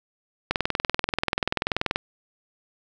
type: click train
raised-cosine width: 0.3 ms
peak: -6 dBFS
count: 31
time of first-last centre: 0.51-1.959 s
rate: 20.7 Hz
effects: none